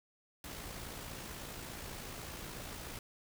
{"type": "noise with amplitude modulation", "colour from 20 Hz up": "pink", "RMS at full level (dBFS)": -44, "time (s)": [0.44, 2.99], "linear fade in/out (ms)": 2, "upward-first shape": "sine", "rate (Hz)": 56.5, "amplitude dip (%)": 35, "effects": []}